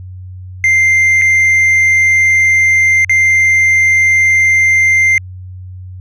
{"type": "tone with dropouts", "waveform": "triangle", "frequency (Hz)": 2093, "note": "C7", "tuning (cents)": 0, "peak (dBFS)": -5, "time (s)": [0.64, 5.18], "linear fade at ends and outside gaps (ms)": 1, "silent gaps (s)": [[1.215, 1.219], [3.047, 3.095]], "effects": ["added 92 Hz sine -26 dBFS peak until 6 s", "resampled to 22050 Hz"]}